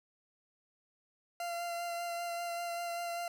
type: tone with vibrato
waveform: 40% pulse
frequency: 689 Hz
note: F5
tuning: 24 cents flat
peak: -35 dBFS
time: 1.4-3.28 s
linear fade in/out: 2 ms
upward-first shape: sine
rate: 5.1 Hz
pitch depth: 15 cents each way
effects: none